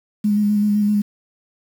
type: tone with vibrato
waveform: sine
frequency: 207.7 Hz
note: G#3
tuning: in tune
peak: -14 dBFS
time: 0.24-1.02 s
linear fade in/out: 10 ms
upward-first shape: square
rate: 7.8 Hz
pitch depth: 19 cents each way
effects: 7-bit